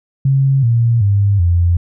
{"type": "tone with pitch steps", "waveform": "sine", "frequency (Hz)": [135.8, 116.86, 100.57, 86.54], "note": ["C#3", "A#2", "G2", "F2"], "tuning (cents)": [-35, 5, 45, -15], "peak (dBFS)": -9, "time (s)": [0.25, 1.77], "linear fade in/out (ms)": 5, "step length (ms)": 380, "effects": []}